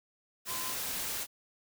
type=tone in noise; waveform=sine; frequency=1028 Hz; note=C6; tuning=31 cents flat; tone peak=-42 dBFS; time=0.46-0.75 s; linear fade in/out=50 ms; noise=white; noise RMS=-36 dBFS; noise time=0.45-1.27 s; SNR=-9 dB; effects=none